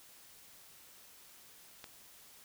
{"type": "click", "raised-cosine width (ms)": 0.2, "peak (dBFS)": -29, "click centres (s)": 1.842, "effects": ["white hiss -58 dBFS RMS until 2.44 s"]}